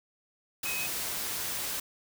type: tone in noise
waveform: sine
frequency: 2534 Hz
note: D#7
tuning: 31 cents sharp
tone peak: -34 dBFS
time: 0.65-0.87 s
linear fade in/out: 5 ms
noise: white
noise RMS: -34 dBFS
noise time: 0.63-1.8 s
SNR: -3 dB
effects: none